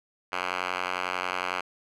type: tone with band-pass filter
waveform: 5% pulse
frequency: 91 Hz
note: F#2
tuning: 28 cents flat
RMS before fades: -31 dBFS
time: 0.32-1.61 s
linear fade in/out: 5 ms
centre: 1800 Hz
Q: 2.2
effects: none